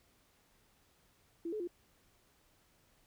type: tone with pitch steps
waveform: sine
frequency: 335.9 / 428 / 349.5 Hz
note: E4 / A4 / F4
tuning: +33 / -48 / +1 cents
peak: -36 dBFS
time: 1.45-1.675 s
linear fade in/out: 5 ms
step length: 75 ms
effects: pink hiss -70 dBFS RMS until 3.06 s